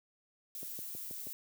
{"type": "noise", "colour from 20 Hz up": "violet", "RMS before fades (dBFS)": -43, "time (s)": [0.55, 1.33], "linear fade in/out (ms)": 0}
{"type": "click train", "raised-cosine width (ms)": 2, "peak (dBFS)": -35, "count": 5, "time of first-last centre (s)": [0.63, 1.27], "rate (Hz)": 6.25}
{"effects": ["high-pass 100 Hz 12 dB/octave"]}